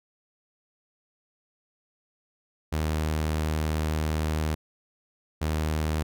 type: tone pair in turn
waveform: sawtooth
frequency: 77.7 / 77.7 Hz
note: D#2 / D#2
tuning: -2 / -2 cents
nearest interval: unison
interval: 0 cents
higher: neither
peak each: -21 dBFS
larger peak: neither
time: 2.72-4.55 / 5.41-6.03 s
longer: first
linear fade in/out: 10 ms
effects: none